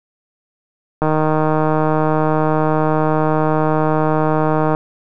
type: click train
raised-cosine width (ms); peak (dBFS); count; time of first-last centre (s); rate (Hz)
1; -3; 579; 1.02-4.749; 155
effects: none